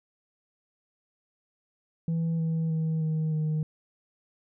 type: tone with pitch steps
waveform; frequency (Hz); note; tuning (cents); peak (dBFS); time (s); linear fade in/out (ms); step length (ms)
sine; 164.81 / 162.26 / 159.75 / 157.28 / 154.84; E3 / E3 / D#3 / D#3 / D#3; 0 / -27 / +46 / +19 / -8; -22; 2.08-3.63; 2; 310
effects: tanh soft clip ceiling -24 dBFS